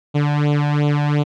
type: tone with flanger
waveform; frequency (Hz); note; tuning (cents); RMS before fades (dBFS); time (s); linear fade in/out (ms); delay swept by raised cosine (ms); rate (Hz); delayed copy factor
sawtooth; 146.83; D3; 0; -17; 0.14-1.24; 20; 0.28 to 1.24; 2.8; +0.95
effects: low-pass 3000 Hz 12 dB/octave